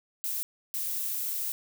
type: noise bursts at uneven times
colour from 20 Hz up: violet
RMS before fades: -32 dBFS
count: 2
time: 0.24-0.43 / 0.74-1.52 s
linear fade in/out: 0 ms
effects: none